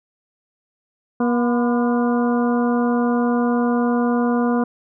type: harmonic tone with a mistuned harmonic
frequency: 240.1 Hz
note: B3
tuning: 49 cents flat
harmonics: 1 / 2 / 3 / 4 / 5 / 6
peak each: -17 / -23 / -27 / -29 / -31 / -33 dBFS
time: 1.2-4.64 s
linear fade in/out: 5 ms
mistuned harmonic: 4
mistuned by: +77 cents
effects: none